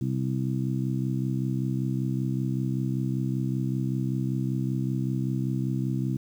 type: harmonic tone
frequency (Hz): 65.2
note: C2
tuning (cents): -5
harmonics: 2 / 3 / 4 / 5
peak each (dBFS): -27 / -31 / -33 / -35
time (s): 0.01-6.17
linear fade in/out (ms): 5
effects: 9-bit